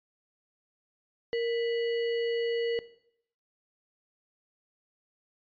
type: tone with sample-and-hold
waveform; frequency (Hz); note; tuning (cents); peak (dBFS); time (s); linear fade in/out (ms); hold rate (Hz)
sine; 466.2; A#4; 0; -26; 1.33-2.79; 0; 2450
effects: noise-tail reverb RT60 0.7 s tail -18 dB re dry + resampled to 11025 Hz